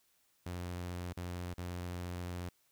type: tone with dropouts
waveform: sawtooth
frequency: 88.6 Hz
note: F2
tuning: 25 cents sharp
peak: -35 dBFS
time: 0.46-2.49 s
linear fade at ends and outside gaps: 5 ms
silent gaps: 1.131-1.171 / 1.539-1.58 s
effects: white hiss -73 dBFS RMS until 2.71 s